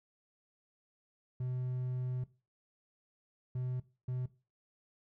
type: tone bursts at uneven times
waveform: triangle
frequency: 126.5 Hz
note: B2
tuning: 42 cents sharp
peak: -32 dBFS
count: 3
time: 1.4-2.24 / 3.55-3.8 / 4.08-4.26 s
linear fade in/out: 5 ms
effects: noise-tail reverb RT60 0.3 s tail -17 dB re dry